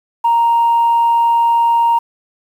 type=tone; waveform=sine; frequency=932.3 Hz; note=A#5; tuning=in tune; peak=-8 dBFS; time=0.24-1.99 s; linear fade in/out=10 ms; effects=tanh soft clip ceiling -6 dBFS + 7-bit